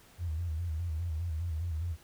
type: tone with vibrato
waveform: sine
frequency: 82.41 Hz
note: E2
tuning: in tune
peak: -31 dBFS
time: 0.18-1.97 s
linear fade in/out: 50 ms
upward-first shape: square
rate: 4.9 Hz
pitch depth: 89 cents each way
effects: pink hiss -59 dBFS RMS until 2.03 s